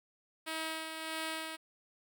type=tone with tremolo; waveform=5% pulse; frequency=319.4 Hz; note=D#4; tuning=45 cents sharp; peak=-24 dBFS; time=0.46-1.57 s; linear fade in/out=20 ms; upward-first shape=sine; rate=1.6 Hz; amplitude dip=45%; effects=none